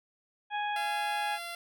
harmonic tone, 830.6 Hz, G#5, in tune, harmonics 1 / 2 / 3 / 4, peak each -31 / -37 / -41 / -43 dBFS, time 0.5-1.39 s, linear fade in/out 50 ms
10% pulse tone, 687 Hz, F5, 29 cents flat, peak -29 dBFS, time 0.76-1.55 s, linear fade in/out 2 ms
effects none

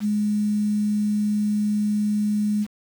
sine tone with quantisation, 209.3 Hz, G#3, 14 cents sharp, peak -19 dBFS, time 0-2.67 s, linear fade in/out 50 ms, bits 7, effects none

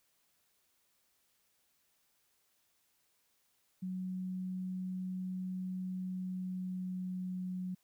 sine tone with pitch glide, 185 to 183.4 Hz, F#3 to F#3, 0 to -15 cents, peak -36 dBFS, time 3.82-7.75 s, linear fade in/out 10 ms, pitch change -15 cents, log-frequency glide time 5.88-7.46 s, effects white hiss -75 dBFS RMS until 7.83 s

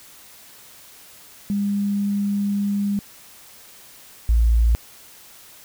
sine tone pair in turn, 202 / 57.03 Hz, G#3 / A#1, -48 / -37 cents, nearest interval octave + minor seventh, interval 2189 cents, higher first, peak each -19 / -13 dBFS, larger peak second, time 1.5-2.99 / 4.29-4.75 s, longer first, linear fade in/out 0 ms, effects white hiss -46 dBFS RMS until 5.64 s

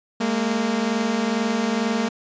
sawtooth tone pair together, 207.8 / 230 Hz, G#3 / A#3, +1 / -23 cents, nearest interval major second, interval 176 cents, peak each -21 / -18 dBFS, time 0.2-2.09 s, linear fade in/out 10 ms, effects resampled to 16000 Hz

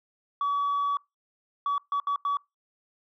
sine tone bursts at uneven times, 1138 Hz, C#6, 45 cents sharp, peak -22 dBFS, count 5, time 0.41-0.97 / 1.66-1.78 / 1.92-2 / 2.07-2.16 / 2.25-2.37 s, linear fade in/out 2 ms, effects noise-tail reverb RT60 0.2 s tail -24 dB re dry + tanh soft clip ceiling -22 dBFS

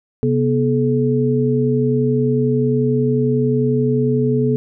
sine tone cluster, 132.3 / 243.5 / 429.4 Hz, C3 / B3 / A4, +20 / -24 / -42 cents, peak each -18 dBFS, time 0.23-4.56 s, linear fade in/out 0 ms, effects none

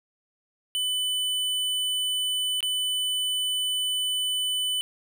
square tone with dropouts, 3000 Hz, F#7, 23 cents sharp, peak -25 dBFS, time 0.75-4.81 s, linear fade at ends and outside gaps 0 ms, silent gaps 2.606-2.628 s, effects none

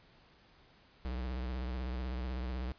square tone with vibrato, 62.7 Hz, B1, 27 cents sharp, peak -36 dBFS, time 1.05-2.72 s, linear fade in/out 0 ms, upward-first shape triangle, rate 16 Hz, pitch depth 110 cents each way, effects pink hiss -63 dBFS RMS until 2.78 s + resampled to 11025 Hz

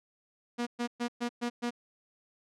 sawtooth tone bursts, 239.7 Hz, A#3, 48 cents sharp, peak -26 dBFS, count 6, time 0.58-1.708 s, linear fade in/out 20 ms, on 88 ms, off 120 ms, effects low-pass 7000 Hz 12 dB/octave

